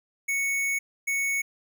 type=tone pair in turn; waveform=square; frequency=2217 / 2217 Hz; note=C#7 / C#7; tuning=0 / 0 cents; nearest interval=unison; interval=0 cents; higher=neither; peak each=-25 dBFS; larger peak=neither; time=0.28-0.79 / 1.07-1.42 s; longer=first; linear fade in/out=10 ms; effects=none